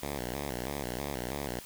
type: tone with vibrato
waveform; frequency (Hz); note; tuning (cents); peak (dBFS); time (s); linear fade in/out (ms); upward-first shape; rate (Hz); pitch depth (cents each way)
5% pulse; 66; C2; +16; -23; 0.02-1.6; 10; square; 3.1; 140
effects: white hiss -48 dBFS RMS until 1.65 s